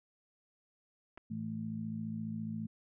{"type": "clicks", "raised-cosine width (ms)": 0.5, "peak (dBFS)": -35, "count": 2, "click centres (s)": [1.175, 1.178]}
{"type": "harmonic tone", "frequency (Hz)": 54.6, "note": "A1", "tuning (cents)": -13, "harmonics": [2, 3, 4], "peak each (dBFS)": [-44, -43, -38], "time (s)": [1.3, 2.67], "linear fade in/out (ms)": 10}
{"effects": []}